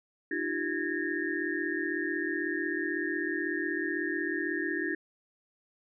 sine tone cluster, 303.5 / 339.6 / 385.5 / 1658 / 1823 Hz, D#4 / F4 / G4 / G#6 / A#6, -43 / -48 / -29 / -3 / -39 cents, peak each -35 / -35 / -38 / -36 / -35 dBFS, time 0.31-4.95 s, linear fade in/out 5 ms, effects none

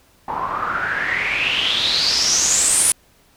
white noise with low-pass filter sweep, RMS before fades -19 dBFS, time 0.28-2.92 s, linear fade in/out 2 ms, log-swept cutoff 910 to 10000 Hz, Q 7.8, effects pink hiss -55 dBFS RMS until 3.36 s

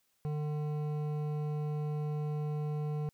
triangle tone with hard clipping, 150 Hz, D3, 37 cents sharp, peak -34 dBFS, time 0.25-3.09 s, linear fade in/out 0 ms, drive 15 dB, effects white hiss -75 dBFS RMS until 3.13 s

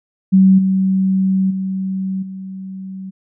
sine tone with level steps, 190.3 Hz, F#3, 49 cents sharp, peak -6 / -12 / -18 / -26 dBFS, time 0.32-3.11 s, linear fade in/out 20 ms, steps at 0.58 / 1.5 / 2.22 s, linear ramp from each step 10 ms, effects none

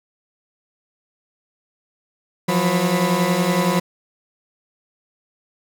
35% pulse tone cluster, 170.7 / 181.5 / 497.4 / 541 / 993 Hz, F3 / F#3 / B4 / C#5 / B5, -39 / -33 / +12 / -42 / +9 cents, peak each -21 / -18 / -26 / -23 / -25 dBFS, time 2.48-3.8 s, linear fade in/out 10 ms, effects none

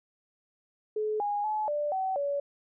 sine tone with pitch steps, 428.2 / 822 / 856 / 590 / 760 / 568 Hz, A4 / G#5 / A5 / D5 / F#5 / C#5, -47 / -18 / -48 / +8 / +46 / +42 cents, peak -27 dBFS, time 0.96-2.4 s, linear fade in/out 5 ms, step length 240 ms, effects none

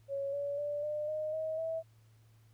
sine tone with pitch steps, 554.4 / 569.3 / 584.7 / 600.4 / 616.6 / 633.2 / 650.2 Hz, C#5 / C#5 / D5 / D5 / D#5 / D#5 / E5, 0 / +46 / -8 / +38 / -16 / +30 / -24 cents, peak -33 dBFS, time 0.08-1.83 s, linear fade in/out 50 ms, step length 250 ms, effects added 111 Hz sine -60 dBFS peak until 2.53 s + pink hiss -72 dBFS RMS until 2.53 s

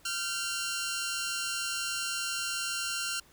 10% pulse tone pair together, 1386.7 / 1537 Hz, F6 / G6, -13 / -35 cents, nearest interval major second, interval 178 cents, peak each -24 / -30 dBFS, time 0.05-3.2 s, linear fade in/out 5 ms, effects pink hiss -60 dBFS RMS until 3.32 s

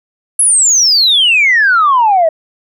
sine exponential sweep, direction down, 10940 to 622.3 Hz, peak -5 dBFS, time 0.39-2.29 s, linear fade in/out 5 ms, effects tanh soft clip ceiling -2 dBFS

